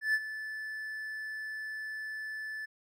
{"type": "tone with ADSR envelope", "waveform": "triangle", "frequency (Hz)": 1745, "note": "A6", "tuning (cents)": -15, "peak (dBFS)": -22, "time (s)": [0.01, 2.66], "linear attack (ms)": 130, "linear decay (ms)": 48, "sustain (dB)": -13, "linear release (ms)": 14, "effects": []}